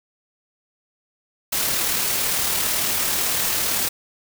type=noise with amplitude modulation; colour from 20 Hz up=white; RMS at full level=-21 dBFS; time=1.52-3.89 s; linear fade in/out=10 ms; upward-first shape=sine; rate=37.9 Hz; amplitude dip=25%; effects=none